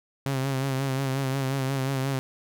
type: tone with vibrato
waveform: sawtooth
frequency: 134.5 Hz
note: C3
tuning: 48 cents sharp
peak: -21 dBFS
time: 0.26-2.19 s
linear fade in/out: 0 ms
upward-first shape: sine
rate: 5.6 Hz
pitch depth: 49 cents each way
effects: none